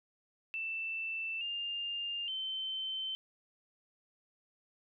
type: tone with pitch steps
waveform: sine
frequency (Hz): 2661 / 2806 / 3085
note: E7 / F7 / G7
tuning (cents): +16 / +8 / -28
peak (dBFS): -35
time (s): 0.54-3.15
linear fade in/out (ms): 0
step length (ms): 870
effects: none